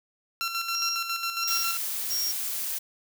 15% pulse tone with tremolo, 1360 Hz, F6, 46 cents flat, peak -20 dBFS, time 0.41-1.77 s, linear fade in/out 0 ms, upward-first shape square, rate 7.3 Hz, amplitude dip 50%
sine tone bursts, 5588 Hz, F8, in tune, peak -27 dBFS, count 3, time 0.74-2.32 s, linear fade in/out 10 ms, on 220 ms, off 460 ms
blue noise, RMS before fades -31 dBFS, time 1.47-2.79 s, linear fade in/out 10 ms
effects none

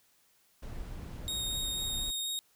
brown noise, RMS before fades -41 dBFS, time 0.62-2.11 s, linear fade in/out 10 ms
sawtooth tone with vibrato, 3729 Hz, A#7, in tune, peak -30 dBFS, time 1.28-2.39 s, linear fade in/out 0 ms, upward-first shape sine, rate 4.1 Hz, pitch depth 10 cents each way
effects white hiss -68 dBFS RMS until 2.55 s

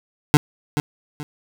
25% pulse tone with echo, 148.5 Hz, D3, 20 cents sharp, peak -5 dBFS, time 0.34-0.37 s, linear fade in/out 0 ms, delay 430 ms, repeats 2, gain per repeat -10 dB, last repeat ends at 1.23 s, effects none

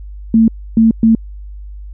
sine tone bursts at uneven times, 224.5 Hz, A3, 35 cents sharp, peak -5 dBFS, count 3, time 0.34-0.48 / 0.77-0.91 / 1.03-1.15 s, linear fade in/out 2 ms, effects added 50 Hz sine -27 dBFS peak until 1.93 s

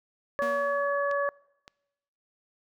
harmonic tone, 567 Hz, C#5, 39 cents sharp, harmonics 1 / 2 / 3, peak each -27 / -30 / -32 dBFS, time 0.39-1.29 s, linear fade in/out 0 ms
sawtooth tone with exponential decay, 237.9 Hz, A#3, 35 cents sharp, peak -30 dBFS, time 0.42-1.16 s, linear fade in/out 0 ms, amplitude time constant 160 ms
clicks, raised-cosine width 0.2 ms, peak -27 dBFS, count 2, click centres 1.113 / 1.679 s
effects noise-tail reverb RT60 1.0 s tail -25 dB re dry

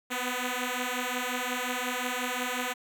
5% pulse beating tone pair, 246.9 / 252.5 Hz, B3 / B3, 0 / +39 cents, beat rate 5.6 Hz, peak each -21 dBFS, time 0.1-2.74 s, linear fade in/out 20 ms, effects none

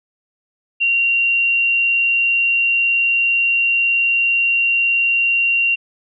sine tone, 2759 Hz, F7, 22 cents flat, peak -13 dBFS, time 0.8-5.76 s, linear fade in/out 20 ms, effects none

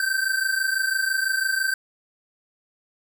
square tone pair together, 1542 / 1568 Hz, G6 / G6, -29 / 0 cents, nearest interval unison, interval 29 cents, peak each -25 dBFS, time 0-1.74 s, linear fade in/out 2 ms, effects 10-bit

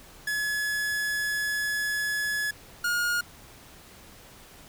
45% pulse tone pair in turn, 1700 / 1429.5 Hz, G#6 / F6, +40 / +40 cents, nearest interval minor third, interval 300 cents, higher first, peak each -26 / -24 dBFS, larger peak second, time 0.27-2.51 / 2.84-3.21 s, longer first, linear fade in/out 5 ms, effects pink hiss -50 dBFS RMS until 4.68 s

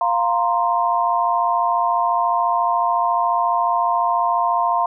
sine chord, F suspended fourth, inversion none, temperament equal, 698.5 / 932.3 / 1046.5 Hz, F5 / Bb5 / C6, 0 / 0 / 0 cents, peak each -20 dBFS, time 0.01-4.86 s, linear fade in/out 2 ms, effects none

